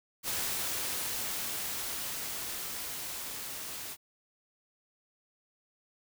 white noise with level ramp, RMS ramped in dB -33 to -41 dBFS, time 0.23-3.97 s, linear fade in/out 50 ms, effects none

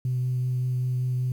sine tone with vibrato, 126.4 Hz, B2, 41 cents sharp, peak -22 dBFS, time 0.05-1.32 s, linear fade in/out 2 ms, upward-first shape triangle, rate 5.2 Hz, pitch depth 12 cents each way, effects tanh soft clip ceiling -19 dBFS + 9-bit

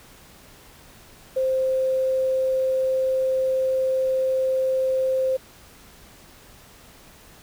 sine tone with quantisation, 523.3 Hz, C5, in tune, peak -19 dBFS, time 1.36-5.37 s, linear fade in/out 10 ms, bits 8, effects pink hiss -49 dBFS RMS until 7.42 s

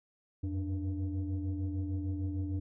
sine tone cluster, 89 / 95.6 / 293.4 Hz, F2 / G2 / D4, +33 / -43 / -2 cents, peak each -32 / -38 / -36 dBFS, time 0.43-2.6 s, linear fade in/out 10 ms, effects tanh soft clip ceiling -28 dBFS

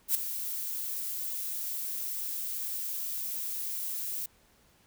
violet noise with ADSR envelope, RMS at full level -24 dBFS, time 0.08-4.26 s, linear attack 68 ms, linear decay 6 ms, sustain -11 dB, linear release 4 ms, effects pink hiss -64 dBFS RMS until 4.86 s

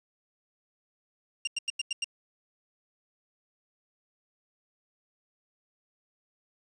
sawtooth tone bursts, 2794 Hz, F7, in tune, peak -24 dBFS, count 6, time 1.45-2.044 s, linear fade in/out 5 ms, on 24 ms, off 90 ms, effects resampled to 22050 Hz + 9-bit

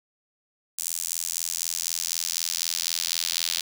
sawtooth tone with high-pass filter sweep, 84 Hz, E2, 33 cents sharp, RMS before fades -29 dBFS, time 0.78-3.61 s, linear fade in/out 5 ms, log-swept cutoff 7700 to 4100 Hz, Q 1.7, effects none

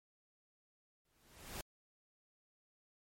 pink noise with exponential growth, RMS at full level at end -42 dBFS, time 1.05-1.61 s, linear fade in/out 2 ms, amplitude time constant 120 ms, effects MP3 64 kbps

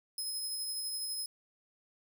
20% pulse tone with tremolo, 5120 Hz, D#8, 49 cents sharp, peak -29 dBFS, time 0.18-1.26 s, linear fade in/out 2 ms, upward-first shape sine, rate 12 Hz, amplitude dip 25%, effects none

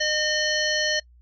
harmonic tone with a mistuned harmonic, 610 Hz, D#5, 34 cents flat, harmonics 1 / 3 / 5 / 7 / 9 / 10, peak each -28 / -25 / -29 / -28 / -35 / -32 dBFS, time 0-1 s, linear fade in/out 10 ms, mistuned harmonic 10, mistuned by -36 cents, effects noise-tail reverb RT60 0.1 s tail -24 dB re dry + added 60 Hz sine -50 dBFS peak until 1.21 s

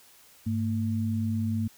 sine tone pair together, 101.7 / 225.1 Hz, G#2 / A3, -36 / +40 cents, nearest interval octave + major second, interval 1376 cents, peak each -28 dBFS, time 0.46-1.68 s, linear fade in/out 10 ms, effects white hiss -56 dBFS RMS until 1.77 s

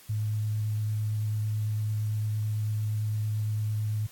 sine tone with vibrato, 107 Hz, A2, 48 cents flat, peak -26 dBFS, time 0.09-4.07 s, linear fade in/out 10 ms, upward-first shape sine, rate 8.9 Hz, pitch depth 11 cents each way, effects white hiss -53 dBFS RMS until 4.11 s + AAC 64 kbps

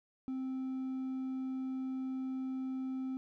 triangle tone with hard clipping, 261.6 Hz, C4, in tune, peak -36 dBFS, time 0.28-3.17 s, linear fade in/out 0 ms, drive 5 dB, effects none

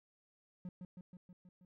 triangle tone with echo, 180.5 Hz, F#3, 43 cents flat, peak -40 dBFS, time 0.65-0.69 s, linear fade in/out 2 ms, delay 160 ms, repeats 6, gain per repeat -3 dB, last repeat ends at 1.65 s, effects none

